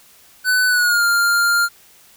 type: tone with pitch glide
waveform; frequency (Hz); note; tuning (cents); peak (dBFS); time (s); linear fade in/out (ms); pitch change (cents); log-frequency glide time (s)
square; 1500 to 1399.5; F#6 to F6; +23 to +3; -14; 0.44-1.69; 50; -120; 0.68-1.04
effects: white hiss -49 dBFS RMS until 2.16 s